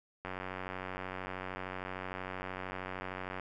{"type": "click train", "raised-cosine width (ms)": 0.5, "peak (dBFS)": -24, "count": 294, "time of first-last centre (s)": [0.25, 3.397], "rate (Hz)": 93.1, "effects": []}